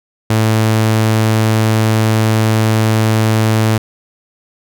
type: tone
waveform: sawtooth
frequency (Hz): 110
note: A2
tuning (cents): 0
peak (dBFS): -6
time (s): 0.3-3.78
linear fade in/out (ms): 5
effects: none